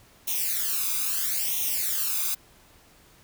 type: noise with flanger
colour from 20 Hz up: blue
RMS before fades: -27 dBFS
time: 0.27-2.35 s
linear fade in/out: 10 ms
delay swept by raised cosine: 0.32 to 0.82 ms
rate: 0.76 Hz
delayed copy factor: +0.95
effects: pink hiss -56 dBFS RMS until 3.23 s